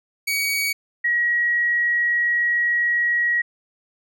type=tone pair in turn; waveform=sawtooth / sine; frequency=2256 / 1906.4 Hz; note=C#7 / A#6; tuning=+30 / +38 cents; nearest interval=minor third; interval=292 cents; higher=first; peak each=-17 dBFS; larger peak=neither; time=0.27-0.73 / 1.04-3.42 s; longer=second; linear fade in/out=10 ms; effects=none